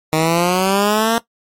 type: exponential sweep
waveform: 10% pulse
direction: up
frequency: 155.56 to 233.1 Hz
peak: -5 dBFS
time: 0.13-1.18 s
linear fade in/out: 0 ms
effects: noise-tail reverb RT60 0.1 s tail -17 dB re dry + MP3 64 kbps